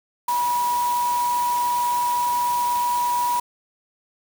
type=tone in noise; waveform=sine; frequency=970 Hz; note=B5; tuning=31 cents flat; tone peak=-19 dBFS; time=0.28-3.4 s; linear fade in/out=5 ms; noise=white; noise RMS=-33 dBFS; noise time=0.28-3.4 s; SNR=+11 dB; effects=none